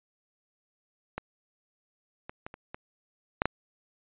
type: clicks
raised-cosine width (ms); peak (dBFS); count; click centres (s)
0.5; -18 / -24 / -23 / -28 / -23 / -8 / -9; 7; 1.18 / 2.295 / 2.465 / 2.541 / 2.745 / 3.419 / 3.456
effects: resampled to 8000 Hz